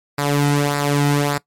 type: tone with flanger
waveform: sawtooth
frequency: 144.1 Hz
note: D3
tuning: 33 cents flat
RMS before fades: -17 dBFS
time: 0.18-1.38 s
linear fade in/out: 5 ms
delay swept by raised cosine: 0.32 to 1.82 ms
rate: 1.7 Hz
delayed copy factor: -0.6
effects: noise-tail reverb RT60 0.1 s tail -19 dB re dry + MP3 64 kbps